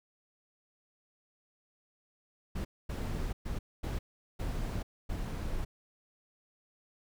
brown noise bursts at uneven times, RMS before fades -35 dBFS, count 6, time 2.55-2.65 / 2.89-3.33 / 3.45-3.59 / 3.83-3.99 / 4.39-4.83 / 5.09-5.65 s, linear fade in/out 10 ms, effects none

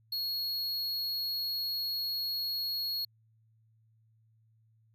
square tone, 4321 Hz, C#8, 45 cents flat, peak -32 dBFS, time 0.12-3.05 s, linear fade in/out 5 ms, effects added 111 Hz sine -64 dBFS peak until 4.94 s

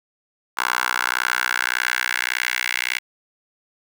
10% pulse tone with high-pass filter sweep, 61.74 Hz, B1, in tune, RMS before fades -23 dBFS, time 0.57-2.99 s, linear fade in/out 10 ms, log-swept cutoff 1200 to 2100 Hz, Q 3.1, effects none

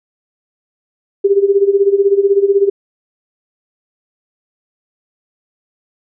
sine tone with tremolo, 397.8 Hz, G4, 25 cents sharp, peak -5 dBFS, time 1.24-2.7 s, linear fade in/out 10 ms, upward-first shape sine, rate 16 Hz, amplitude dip 80%, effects none

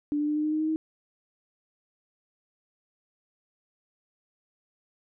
sine tone with pitch steps, 293.7 / 296.8 / 299.9 / 303 / 306.2 / 309.4 / 312.6 / 315.9 Hz, D4 / D4 / D4 / D#4 / D#4 / D#4 / D#4 / D#4, 0 / +18 / +36 / -46 / -28 / -10 / +8 / +26 cents, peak -24 dBFS, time 0.12-0.76 s, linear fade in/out 0 ms, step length 80 ms, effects none

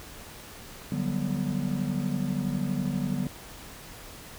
triangle chord, G major seventh, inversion second, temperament just, 147 / 183.75 / 196 / 245 Hz, D3 / F#3 / G3 / B3, +2 / -12 / 0 / -14 cents, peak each -30 dBFS, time 0.92-3.27 s, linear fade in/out 2 ms, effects pink hiss -45 dBFS RMS until 4.38 s

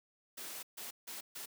white noise bursts at uneven times, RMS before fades -45 dBFS, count 4, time 0.37-0.63 / 0.77-0.91 / 1.07-1.21 / 1.35-1.46 s, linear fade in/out 10 ms, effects high-pass 200 Hz 12 dB/octave

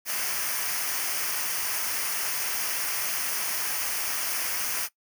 white noise with comb filter, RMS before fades -29 dBFS, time 0.05-4.89 s, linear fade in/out 50 ms, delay 0.26 ms, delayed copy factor -0.65, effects noise-tail reverb RT60 0.1 s tail -19 dB re dry

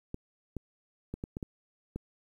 clicks, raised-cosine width 3 ms, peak -23 dBFS, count 7, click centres 0.144 / 0.567 / 1.14 / 1.239 / 1.369 / 1.428 / 1.96 s, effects 10-bit

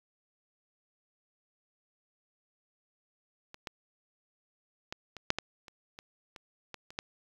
clicks, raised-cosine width 0.2 ms, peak -28 / -20 / -19 / -25 / -7 / -14 / -30 / -27 / -28 / -23 / -30 / -16 dBFS, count 12, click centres 3.544 / 3.672 / 4.925 / 5.167 / 5.304 / 5.386 / 5.682 / 5.989 / 6.362 / 6.743 / 6.905 / 6.989 s, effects low-pass 6000 Hz 12 dB/octave + 8-bit

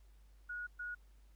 sine tone bursts at uneven times, 1452 Hz, F#6, 33 cents flat, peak -40 dBFS, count 2, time 0.49-0.67 / 0.79-0.95 s, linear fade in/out 10 ms, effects added 50 Hz sine -59 dBFS peak until 1.35 s + pink hiss -75 dBFS RMS until 1.35 s

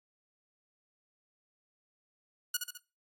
5% pulse tone with echo, 1454 Hz, F#6, 31 cents flat, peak -17 dBFS, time 2.54-2.57 s, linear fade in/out 5 ms, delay 69 ms, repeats 3, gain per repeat -5 dB, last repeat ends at 2.777 s, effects noise-tail reverb RT60 0.3 s tail -21 dB re dry + AAC 64 kbps

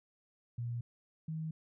sine tone pair in turn, 119 / 158.85 Hz, A#2 / D#3, +36 / +36 cents, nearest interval perfect fourth, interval 500 cents, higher second, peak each -35 / -36 dBFS, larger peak first, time 0.58-0.81 / 1.28-1.51 s, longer neither, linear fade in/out 5 ms, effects none

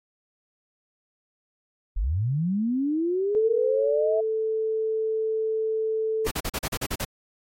sine linear sweep, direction up, 35.87 to 659 Hz, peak -22 dBFS, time 1.96-4.21 s, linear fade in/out 10 ms
sine tone, 440 Hz, A4, in tune, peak -23 dBFS, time 3.35-6.27 s, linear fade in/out 0 ms
pink noise bursts, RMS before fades -28 dBFS, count 9, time 6.26-7.05 s, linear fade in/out 10 ms, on 54 ms, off 38 ms
effects AAC 48 kbps

